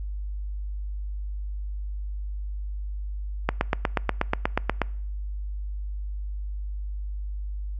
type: click train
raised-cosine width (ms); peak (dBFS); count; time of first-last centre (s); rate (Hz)
0.5; -6; 12; 3.49-4.817; 8.29
effects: noise-tail reverb RT60 0.6 s tail -24 dB re dry + added 50 Hz sine -29 dBFS peak until 7.79 s